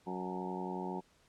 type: harmonic tone with a mistuned harmonic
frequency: 92 Hz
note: F#2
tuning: 9 cents flat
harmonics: 2 / 3 / 4 / 5 / 6 / 7 / 8 / 9 / 10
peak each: -41 / -46 / -42 / -50 / -53 / -53 / -47 / -45 / -45 dBFS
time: 0.06-1.01 s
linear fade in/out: 20 ms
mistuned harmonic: 9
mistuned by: +45 cents
effects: pink hiss -68 dBFS RMS until 1.28 s + low-pass 9000 Hz 12 dB/octave